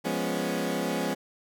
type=chord; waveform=20% pulse; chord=C# dominant seventh; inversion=first; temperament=equal; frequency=174.61 / 207.7 / 246.9 / 277.2 Hz; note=E#3 / G#3 / B3 / C#4; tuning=0 / 0 / 0 / 0 cents; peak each=-28 dBFS; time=0.04-1.15 s; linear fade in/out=20 ms; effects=none